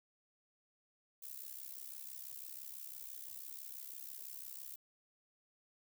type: noise with amplitude modulation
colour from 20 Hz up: violet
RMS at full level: -45 dBFS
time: 1.22-4.76 s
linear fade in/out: 10 ms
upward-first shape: sine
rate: 66 Hz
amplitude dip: 85%
effects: none